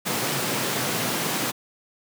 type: high-pass noise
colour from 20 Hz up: pink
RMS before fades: -26 dBFS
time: 0.05-1.52 s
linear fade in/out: 20 ms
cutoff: 120 Hz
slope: 48 dB/octave
effects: none